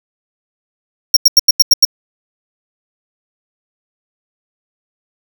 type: tone bursts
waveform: 45% pulse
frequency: 5570 Hz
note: F8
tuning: 5 cents flat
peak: -3 dBFS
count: 7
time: 1.14-1.851 s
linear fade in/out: 5 ms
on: 27 ms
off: 87 ms
effects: 7-bit